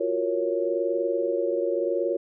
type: chord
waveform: sine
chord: Gb major seventh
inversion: third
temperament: equal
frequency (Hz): 349.2 / 370 / 466.2 / 554.4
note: F4 / Gb4 / Bb4 / Db5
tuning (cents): 0 / 0 / 0 / 0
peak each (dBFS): -28 / -31 / -28 / -27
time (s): 0-2.17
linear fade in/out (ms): 10
effects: none